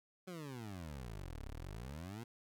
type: exponential two-way sweep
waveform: 20% pulse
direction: down then up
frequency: 190 to 33.12 to 122.6 Hz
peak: -40 dBFS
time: 0.27-2.24 s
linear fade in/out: 10 ms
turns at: 1.46 s
effects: none